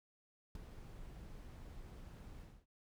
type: noise with ADSR envelope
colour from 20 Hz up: brown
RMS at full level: -42 dBFS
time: 0.55-2.66 s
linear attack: 3 ms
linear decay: 12 ms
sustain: -10 dB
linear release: 260 ms
effects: none